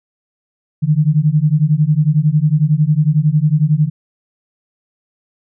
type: beating tone pair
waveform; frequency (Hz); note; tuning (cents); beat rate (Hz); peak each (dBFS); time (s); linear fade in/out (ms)
sine; 146.6 / 157.6; D3 / D#3; -3 / +23; 11; -13; 0.82-3.9; 20
effects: none